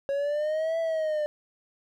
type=linear two-way sweep; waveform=triangle; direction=up then down; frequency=551 to 662 to 595 Hz; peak=-23 dBFS; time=0.09-1.26 s; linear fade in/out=0 ms; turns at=0.79 s; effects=none